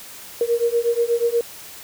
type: beating tone pair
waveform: sine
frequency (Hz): 466.2 / 474.5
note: A#4 / A#4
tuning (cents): 0 / +31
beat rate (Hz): 8.3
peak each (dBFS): -20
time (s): 0.41-1.41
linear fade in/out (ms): 2
effects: white hiss -39 dBFS RMS until 1.83 s